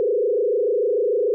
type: tone with frequency modulation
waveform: sine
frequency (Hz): 451.7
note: A4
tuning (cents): +45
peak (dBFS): -17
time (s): 0-1.34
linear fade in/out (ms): 0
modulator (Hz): 26.8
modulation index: 2.1
effects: none